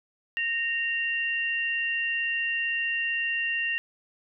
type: tone pair together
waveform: sine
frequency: 1853.4 / 2769 Hz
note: A#6 / F7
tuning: -10 / -15 cents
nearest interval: perfect fifth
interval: 695 cents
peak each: -28 dBFS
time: 0.37-3.78 s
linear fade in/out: 0 ms
effects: none